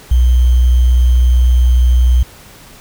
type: tone with sample-and-hold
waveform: sine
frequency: 61.74 Hz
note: B1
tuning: in tune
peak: -6 dBFS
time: 0.11-2.23 s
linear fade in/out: 5 ms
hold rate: 3150 Hz
effects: pink hiss -39 dBFS RMS until 2.8 s